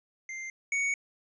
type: tone pair in turn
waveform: square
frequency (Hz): 2093 / 2232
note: C7 / C#7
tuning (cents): 0 / +11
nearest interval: minor second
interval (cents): 111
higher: second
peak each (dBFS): -37 / -27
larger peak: second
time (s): 0.29-0.5 / 0.72-0.94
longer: second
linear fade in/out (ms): 2
effects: resampled to 16000 Hz